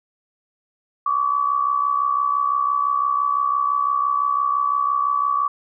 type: tone with amplitude modulation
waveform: sine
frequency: 1142 Hz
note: D6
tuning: 49 cents flat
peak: -14 dBFS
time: 1.06-5.48 s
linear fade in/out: 5 ms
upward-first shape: sine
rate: 65.9 Hz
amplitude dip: 70%
effects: none